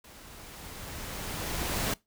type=noise with level ramp; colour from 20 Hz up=pink; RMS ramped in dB=-51 to -29 dBFS; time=0.04-1.94 s; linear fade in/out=5 ms; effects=noise-tail reverb RT60 0.2 s tail -22 dB re dry